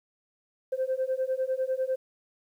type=beating tone pair; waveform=sine; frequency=516 / 526 Hz; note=C5 / C5; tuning=-24 / +9 cents; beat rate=10 Hz; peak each=-28 dBFS; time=0.72-1.96 s; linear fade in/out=10 ms; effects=tanh soft clip ceiling -21 dBFS + 10-bit